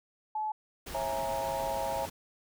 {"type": "tone", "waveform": "sine", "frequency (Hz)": 860, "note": "A5", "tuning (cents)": -40, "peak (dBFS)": -30, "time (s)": [0.35, 0.52], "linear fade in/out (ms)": 5}
{"type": "noise", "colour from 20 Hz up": "pink", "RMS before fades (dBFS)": -42, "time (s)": [0.86, 2.1], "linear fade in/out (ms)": 10}
{"type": "chord", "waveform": "sine", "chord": "A# half-diminished seventh", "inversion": "first", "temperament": "equal with one note detuned", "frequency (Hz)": [543.9, 659.3, 830.6, 932.3], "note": ["C#5", "E5", "G#5", "A#5"], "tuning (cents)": [-33, 0, 0, 0], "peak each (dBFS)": -36, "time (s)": [0.94, 2.06], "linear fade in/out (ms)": 10}
{"effects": []}